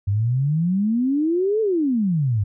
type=exponential two-way sweep; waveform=sine; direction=up then down; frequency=96.2 to 450.2 to 96.2 Hz; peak=-17 dBFS; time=0.07-2.44 s; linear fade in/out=10 ms; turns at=1.61 s; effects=none

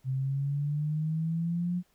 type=exponential sweep; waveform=sine; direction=up; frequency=130 to 180 Hz; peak=-27 dBFS; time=0.04-1.83 s; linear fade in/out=50 ms; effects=pink hiss -69 dBFS RMS until 1.94 s

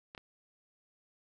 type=clicks; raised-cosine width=0.3 ms; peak=-29 dBFS; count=2; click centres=0.149 / 0.178 s; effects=none

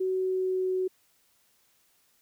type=tone with pitch glide; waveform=sine; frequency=374.7 to 372.1 Hz; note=F#4 to F#4; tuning=+22 to +10 cents; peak=-25 dBFS; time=0-0.88 s; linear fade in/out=10 ms; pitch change=-12 cents; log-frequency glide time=0.13-0.7 s; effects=white hiss -67 dBFS RMS until 2.21 s

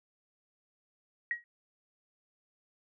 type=tone with exponential decay; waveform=sine; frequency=1900 Hz; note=A#6; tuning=33 cents sharp; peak=-26 dBFS; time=1.31-1.44 s; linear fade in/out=1 ms; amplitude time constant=28 ms; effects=none

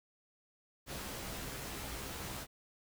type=noise with comb filter; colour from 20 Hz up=pink; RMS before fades=-43 dBFS; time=0.86-2.47 s; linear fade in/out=50 ms; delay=15 ms; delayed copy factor=+0.55; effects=none

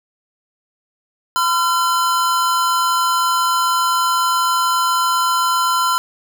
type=tone pair together; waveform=square; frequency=1015.4 / 1368 Hz; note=B5 / F6; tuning=+48 / -36 cents; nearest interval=perfect fourth; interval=516 cents; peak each=-18 / -18 dBFS; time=1.36-5.98 s; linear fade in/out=0 ms; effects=none

